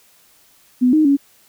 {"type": "tone with pitch steps", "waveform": "sine", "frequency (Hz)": [250.1, 309.8, 280.2], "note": ["B3", "D#4", "C#4"], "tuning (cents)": [22, -7, 19], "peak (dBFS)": -10, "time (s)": [0.81, 1.17], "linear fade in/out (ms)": 20, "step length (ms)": 120, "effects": ["white hiss -53 dBFS RMS until 1.48 s"]}